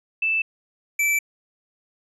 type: tone pair in turn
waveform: sine / square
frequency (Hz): 2641 / 2322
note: E7 / D7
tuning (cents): +3 / -20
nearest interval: major second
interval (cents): 223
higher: first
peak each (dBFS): -19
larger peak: neither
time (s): 0.22-0.42 / 0.99-1.19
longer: neither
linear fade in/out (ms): 5
effects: resampled to 32000 Hz